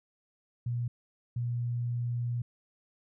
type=tone bursts at uneven times; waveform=sine; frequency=120.2 Hz; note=B2; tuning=46 cents flat; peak=-29 dBFS; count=2; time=0.66-0.88 / 1.36-2.42 s; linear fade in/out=5 ms; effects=none